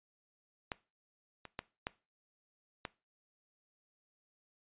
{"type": "clicks", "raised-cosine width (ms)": 0.3, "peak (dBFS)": [-20, -30, -21, -19, -22], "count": 5, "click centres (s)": [0.718, 1.453, 1.591, 1.869, 2.852], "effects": ["noise-tail reverb RT60 0.3 s tail -20 dB re dry", "resampled to 8000 Hz"]}